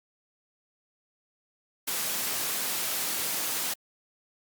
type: noise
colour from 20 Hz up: white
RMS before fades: -30 dBFS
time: 1.87-3.74 s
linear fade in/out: 10 ms
effects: high-pass 150 Hz 12 dB/octave + Opus 48 kbps